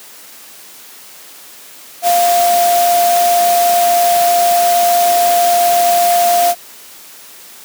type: tone in noise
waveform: sine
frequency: 698.5 Hz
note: F5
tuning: in tune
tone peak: -9 dBFS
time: 2.02-6.55 s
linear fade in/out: 50 ms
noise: white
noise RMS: -19 dBFS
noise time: 2.02-6.55 s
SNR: +7 dB
effects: white hiss -37 dBFS RMS until 7.64 s + high-pass 200 Hz 12 dB/octave